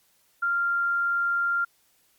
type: tone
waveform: sine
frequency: 1391 Hz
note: F6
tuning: 7 cents flat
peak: -22 dBFS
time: 0.42-1.65 s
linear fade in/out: 10 ms
effects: white hiss -65 dBFS RMS until 2.18 s + Opus 48 kbps